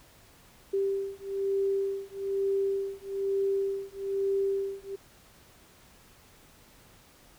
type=beating tone pair; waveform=sine; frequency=392 / 393.1 Hz; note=G4 / G4; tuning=0 / +5 cents; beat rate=1.1 Hz; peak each=-30 / -30 dBFS; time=0.73-4.96 s; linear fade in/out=10 ms; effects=pink hiss -57 dBFS RMS until 7.38 s